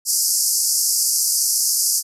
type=band-pass noise; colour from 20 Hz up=pink; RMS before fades=-19 dBFS; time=0.05-2.03 s; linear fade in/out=50 ms; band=4800 to 13000 Hz; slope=96 dB/octave; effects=none